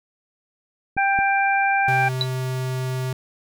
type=clicks; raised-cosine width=3 ms; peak=-19 dBFS; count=2; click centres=0.967 / 1.189 s
type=harmonic tone; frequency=789 Hz; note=G5; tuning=11 cents sharp; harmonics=1 / 2 / 3; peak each=-19 / -22 / -24 dBFS; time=0.97-2.09 s; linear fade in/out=10 ms
type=tone; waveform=square; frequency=129.2 Hz; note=C3; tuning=21 cents flat; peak=-24 dBFS; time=1.88-3.13 s; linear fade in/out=2 ms
type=tone with exponential decay; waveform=sine; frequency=3951 Hz; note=B7; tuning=in tune; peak=-15 dBFS; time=2.21-2.28 s; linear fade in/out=1 ms; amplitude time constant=15 ms
effects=none